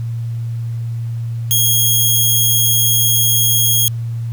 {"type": "tone", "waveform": "5% pulse", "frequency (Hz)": 3274, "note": "G#7", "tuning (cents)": -25, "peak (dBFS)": -3, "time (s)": [1.51, 3.88], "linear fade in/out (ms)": 0, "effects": ["added 116 Hz sine -19 dBFS peak until 4.32 s", "pink hiss -48 dBFS RMS until 4.32 s"]}